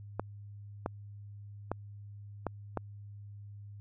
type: clicks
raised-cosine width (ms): 1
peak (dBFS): -18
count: 5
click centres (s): 0.196 / 0.861 / 1.716 / 2.467 / 2.773
effects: added 102 Hz sine -45 dBFS peak until 3.8 s